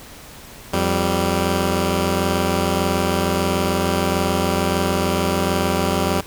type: tone pair together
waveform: 10% pulse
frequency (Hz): 86.7 / 194.92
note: F2 / G3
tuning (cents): -12 / -10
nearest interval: octave + major second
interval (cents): 1402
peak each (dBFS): -12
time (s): 0.73-6.21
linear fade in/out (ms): 5
effects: pink hiss -40 dBFS RMS until 6.26 s